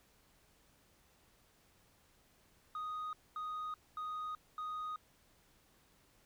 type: tone bursts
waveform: sine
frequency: 1244.5 Hz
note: D#6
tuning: in tune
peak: -36 dBFS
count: 4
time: 2.75-4.96 s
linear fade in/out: 2 ms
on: 380 ms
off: 230 ms
effects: tanh soft clip ceiling -38 dBFS + pink hiss -69 dBFS RMS until 6.25 s